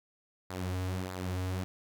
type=tone with flanger; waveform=sawtooth; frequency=92.2 Hz; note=F#2; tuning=6 cents flat; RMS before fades=-35 dBFS; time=0.5-1.64 s; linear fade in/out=0 ms; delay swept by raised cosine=0.33 to 5.73 ms; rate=1.6 Hz; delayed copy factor=-0.6; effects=none